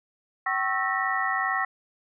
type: tone cluster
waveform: sine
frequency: 766 / 1096 / 1316 / 1829 / 1931 Hz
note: G5 / C#6 / E6 / A#6 / B6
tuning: -40 / -20 / -3 / -33 / -39 cents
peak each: -30 dBFS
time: 0.46-1.65 s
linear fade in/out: 5 ms
effects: none